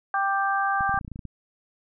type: harmonic tone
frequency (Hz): 393.7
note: G4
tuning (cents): +8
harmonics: 2 / 3 / 4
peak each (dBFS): -25 / -26 / -27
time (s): 0.14-0.99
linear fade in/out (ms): 2
type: clicks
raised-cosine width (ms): 5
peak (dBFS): -24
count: 11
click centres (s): 0.808 / 0.894 / 0.943 / 0.976 / 1.012 / 1.048 / 1.079 / 1.117 / 1.159 / 1.192 / 1.253
effects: none